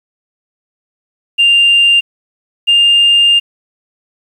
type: tone pair in turn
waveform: sine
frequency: 2794 / 2806 Hz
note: F7 / F7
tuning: 0 / +8 cents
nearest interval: unison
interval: 8 cents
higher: second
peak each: -4 dBFS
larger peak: neither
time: 1.38-2.01 / 2.67-3.4 s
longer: second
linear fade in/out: 20 ms
effects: tanh soft clip ceiling -2 dBFS + 7-bit